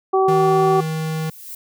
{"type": "harmonic tone", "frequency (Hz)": 381.8, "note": "G4", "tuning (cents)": -46, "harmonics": [1, 2, 3], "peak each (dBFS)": [-15, -18, -22], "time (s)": [0.13, 0.81], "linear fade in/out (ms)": 10}
{"type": "tone with pitch glide", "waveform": "square", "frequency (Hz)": [160, 158.44], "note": ["D#3", "D#3"], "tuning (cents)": [49, 32], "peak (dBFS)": -22, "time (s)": [0.28, 1.3], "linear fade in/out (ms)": 5, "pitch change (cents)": -17, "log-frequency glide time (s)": [0.77, 0.83]}
{"type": "noise with exponential growth", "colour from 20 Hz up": "violet", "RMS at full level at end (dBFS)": -32, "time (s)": [0.72, 1.55], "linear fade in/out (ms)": 5, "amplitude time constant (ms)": 180}
{"effects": []}